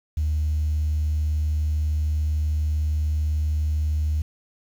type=tone; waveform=sine; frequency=76.5 Hz; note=D#2; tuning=29 cents flat; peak=-19 dBFS; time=0.17-4.22 s; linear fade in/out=5 ms; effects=tanh soft clip ceiling -16 dBFS + 8-bit